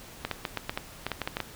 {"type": "clicks", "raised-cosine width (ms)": 0.3, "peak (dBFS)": -13, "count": 12, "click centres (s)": [0.25, 0.313, 0.452, 0.573, 0.695, 0.775, 1.066, 1.117, 1.217, 1.275, 1.369, 1.403], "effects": ["pink hiss -47 dBFS RMS until 1.55 s"]}